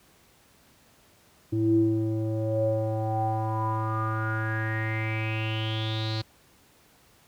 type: tone with low-pass filter sweep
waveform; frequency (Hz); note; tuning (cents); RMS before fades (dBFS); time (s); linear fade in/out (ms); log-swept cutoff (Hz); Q
square; 110; A2; 0; -27; 1.52-6.22; 10; 290 to 4300; 8.9
effects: pink hiss -59 dBFS RMS until 7.27 s + high-pass 60 Hz 12 dB/octave